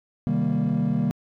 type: chord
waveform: triangle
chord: C minor seventh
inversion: none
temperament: equal with one note detuned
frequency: 130.81 / 155.56 / 196.56 / 233.1 Hz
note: C3 / Eb3 / G3 / Bb3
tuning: 0 / 0 / +5 / 0 cents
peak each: -26 / -23 / -23 / -22 dBFS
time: 0.27-1.11 s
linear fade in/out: 0 ms
effects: tanh soft clip ceiling -14 dBFS